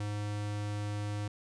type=tone; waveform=square; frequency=103.83 Hz; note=G#2; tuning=in tune; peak=-34 dBFS; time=0-1.28 s; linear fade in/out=5 ms; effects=resampled to 22050 Hz